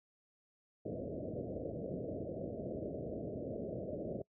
white low-pass noise, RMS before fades -41 dBFS, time 0.85-4.22 s, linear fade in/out 5 ms, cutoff 640 Hz, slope 96 dB/octave, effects noise-tail reverb RT60 0.1 s tail -24 dB re dry + high-pass 80 Hz 12 dB/octave

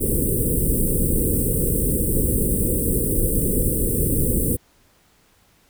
pink band-stop noise, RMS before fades -20 dBFS, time 0-4.57 s, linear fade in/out 20 ms, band 520 to 8300 Hz, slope 96 dB/octave, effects pink hiss -58 dBFS RMS until 5.69 s

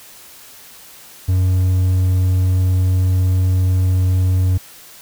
triangle tone, 92.2 Hz, F#2, 6 cents flat, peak -10 dBFS, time 1.28-4.58 s, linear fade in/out 10 ms, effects white hiss -41 dBFS RMS until 5.01 s

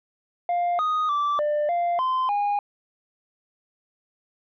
sine tone with pitch steps, 701 / 1244 / 1165 / 595 / 695 / 1033 / 818 Hz, F5 / D#6 / D6 / D5 / F5 / C6 / G#5, +6 / -1 / -14 / +22 / -9 / -22 / -26 cents, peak -18 dBFS, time 0.49-2.59 s, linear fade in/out 2 ms, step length 300 ms, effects tanh soft clip ceiling -20 dBFS

